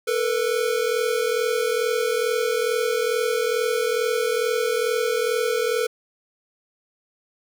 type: tone pair together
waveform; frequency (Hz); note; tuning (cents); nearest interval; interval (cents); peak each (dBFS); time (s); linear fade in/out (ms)
square; 445.1 / 487.4; A4 / B4; +20 / -23; major second; 157; -24; 0.07-5.87; 10
effects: none